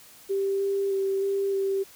sine tone with pitch steps, 392.2 / 395.1 / 388.8 / 394.5 / 389.9 Hz, G4 / G4 / G4 / G4 / G4, +1 / +14 / -14 / +11 / -9 cents, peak -23 dBFS, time 0.29-1.84 s, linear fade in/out 20 ms, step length 310 ms, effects white hiss -51 dBFS RMS until 1.95 s

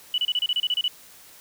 sine tone bursts, 2961 Hz, F#7, 1 cent sharp, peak -20 dBFS, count 11, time 0.14-0.88 s, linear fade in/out 2 ms, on 40 ms, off 30 ms, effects white hiss -49 dBFS RMS until 1.4 s

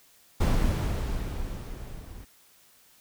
brown noise with level ramp, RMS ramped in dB -21 to -44 dBFS, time 0.4-2.25 s, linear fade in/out 10 ms, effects white hiss -59 dBFS RMS until 3 s

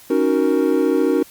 triangle chord, D# minor seventh, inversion third, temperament equal, 277.2 / 311.1 / 370 / 466.2 Hz, C#4 / D#4 / F#4 / A#4, 0 / 0 / 0 / 0 cents, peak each -18 dBFS, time 0.1-1.23 s, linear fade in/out 5 ms, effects white hiss -45 dBFS RMS until 1.3 s + Opus 48 kbps

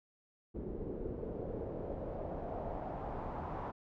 pink noise with low-pass filter sweep, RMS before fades -41 dBFS, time 0.54-3.72 s, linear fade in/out 20 ms, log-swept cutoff 370 to 960 Hz, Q 2.6, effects none

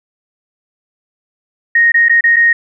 sine tone with dropouts, 1864.7 Hz, A#6, in tune, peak -6 dBFS, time 1.75-2.53 s, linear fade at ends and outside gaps 5 ms, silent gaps 1.92-1.942 / 2.085-2.095 / 2.209-2.239 / 2.361-2.365 s, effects none

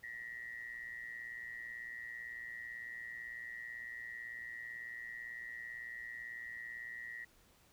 sine tone with amplitude modulation, 1909 Hz, A#6, 41 cents sharp, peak -40 dBFS, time 0.03-7.25 s, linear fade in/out 10 ms, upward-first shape sine, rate 118 Hz, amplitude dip 80%, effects pink hiss -67 dBFS RMS until 7.72 s

